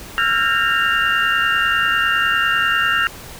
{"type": "tone cluster", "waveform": "sine", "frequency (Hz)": [1346, 1416, 1606, 1834, 2793], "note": ["E6", "F6", "G6", "A#6", "F7"], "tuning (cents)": [36, 23, 41, -29, -1], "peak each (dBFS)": -21, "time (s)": [0.18, 3.07], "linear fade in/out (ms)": 0, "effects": ["pink hiss -36 dBFS RMS until 3.39 s"]}